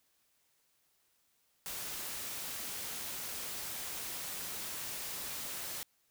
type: noise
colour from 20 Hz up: white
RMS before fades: -41 dBFS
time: 1.66-5.83 s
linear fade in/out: 0 ms
effects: white hiss -74 dBFS RMS until 6.1 s